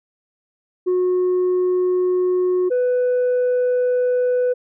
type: tone pair in turn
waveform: sine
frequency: 364.2 / 497.2 Hz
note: F#4 / B4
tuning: -27 / +12 cents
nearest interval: perfect fourth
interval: 539 cents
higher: second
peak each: -13 dBFS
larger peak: neither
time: 0.86-2.7 / 2.7-4.54 s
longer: neither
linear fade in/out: 20 ms
effects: tanh soft clip ceiling -14 dBFS